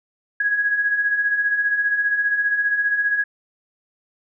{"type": "beating tone pair", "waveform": "sine", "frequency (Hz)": [1648, 1663], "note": ["G#6", "G#6"], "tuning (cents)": [-14, 2], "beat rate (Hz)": 15, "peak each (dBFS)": [-26, -18], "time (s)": [0.4, 3.24], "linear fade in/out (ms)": 5, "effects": []}